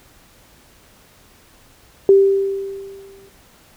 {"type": "tone with exponential decay", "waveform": "sine", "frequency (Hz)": 392, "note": "G4", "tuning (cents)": 0, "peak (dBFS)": -5, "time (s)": [2.09, 3.29], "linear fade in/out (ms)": 1, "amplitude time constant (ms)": 260, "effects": ["pink hiss -50 dBFS RMS until 3.76 s"]}